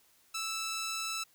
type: tone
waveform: 10% pulse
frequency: 1318.5 Hz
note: E6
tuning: in tune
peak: -26 dBFS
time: 0.34-1.24 s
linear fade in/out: 10 ms
effects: white hiss -66 dBFS RMS until 1.34 s